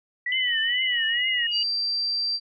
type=tone with vibrato; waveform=sine; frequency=1924 Hz; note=B6; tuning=46 cents flat; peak=-24 dBFS; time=0.26-1.47 s; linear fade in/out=5 ms; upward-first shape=triangle; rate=2.2 Hz; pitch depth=150 cents each way
type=tone with pitch glide; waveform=sine; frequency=2993 to 2876 Hz; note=F#7 to F#7; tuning=+19 to -50 cents; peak=-24 dBFS; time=0.32-1.63 s; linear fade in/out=2 ms; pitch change=-69 cents; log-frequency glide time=0.66-1.26 s
type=tone; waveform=sine; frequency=4699 Hz; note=D8; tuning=in tune; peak=-23 dBFS; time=1.51-2.4 s; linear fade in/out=50 ms
effects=none